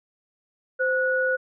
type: tone pair together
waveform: sine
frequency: 518 / 1465.1 Hz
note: C5 / F#6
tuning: -17 / -17 cents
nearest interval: octave + tritone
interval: 1800 cents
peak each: -23 dBFS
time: 0.79-1.37 s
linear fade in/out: 20 ms
effects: none